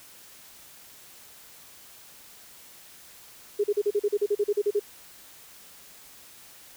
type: tone bursts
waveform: sine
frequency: 411.7 Hz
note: G#4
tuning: 15 cents flat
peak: -20 dBFS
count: 14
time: 3.59-4.797 s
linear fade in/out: 10 ms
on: 50 ms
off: 39 ms
effects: white hiss -50 dBFS RMS until 6.76 s